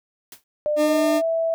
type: noise with exponential decay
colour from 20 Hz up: white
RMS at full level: -36 dBFS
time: 0.32-0.44 s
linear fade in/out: 2 ms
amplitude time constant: 25 ms
type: tone with pitch glide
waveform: sine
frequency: 599 to 657 Hz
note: D5 to E5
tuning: +34 to -6 cents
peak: -19 dBFS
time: 0.66-1.54 s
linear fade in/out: 0 ms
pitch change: +160 cents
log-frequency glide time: 0.78-1.1 s
type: tone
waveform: 40% pulse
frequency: 301.7 Hz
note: D4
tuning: 47 cents sharp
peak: -19 dBFS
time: 0.76-1.22 s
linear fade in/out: 50 ms
effects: none